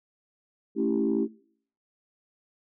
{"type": "chord", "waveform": "sine", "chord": "A dominant seventh", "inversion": "none", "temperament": "equal", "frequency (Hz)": [220, 277.2, 329.6, 392], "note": ["A3", "C#4", "E4", "G4"], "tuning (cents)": [0, 0, 0, 0], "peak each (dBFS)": -28, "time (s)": [0.75, 1.28], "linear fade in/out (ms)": 50, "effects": ["noise-tail reverb RT60 0.6 s tail -23 dB re dry", "tanh soft clip ceiling -15 dBFS"]}